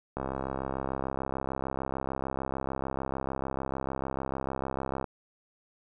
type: click train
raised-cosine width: 1 ms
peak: -18 dBFS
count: 326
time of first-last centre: 0.17-5.043 s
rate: 66.7 Hz
effects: none

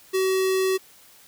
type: tone with notch filter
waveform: square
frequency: 378.6 Hz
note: F#4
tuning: 40 cents sharp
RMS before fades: -22 dBFS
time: 0.13-0.78 s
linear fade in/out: 20 ms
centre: 880 Hz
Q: 1.2
effects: white hiss -52 dBFS RMS until 1.27 s

